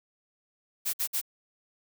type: noise bursts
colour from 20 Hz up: blue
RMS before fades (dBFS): -29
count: 3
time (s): 0.85-1.215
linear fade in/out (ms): 20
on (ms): 85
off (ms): 55
effects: none